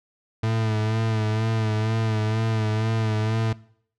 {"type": "tone with vibrato", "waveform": "40% pulse", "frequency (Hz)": 110, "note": "A2", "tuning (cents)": 0, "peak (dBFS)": -20, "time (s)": [0.43, 3.53], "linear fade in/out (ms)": 5, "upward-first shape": "sine", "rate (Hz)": 2.1, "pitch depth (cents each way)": 39, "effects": ["noise-tail reverb RT60 0.6 s tail -21 dB re dry", "low-pass 5000 Hz 12 dB/octave"]}